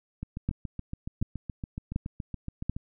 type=two click trains; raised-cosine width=5 ms; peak=-15 / -22 dBFS; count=4 / 19; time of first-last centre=0.49-2.696 / 0.23-2.765 s; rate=1.36 / 7.1 Hz; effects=none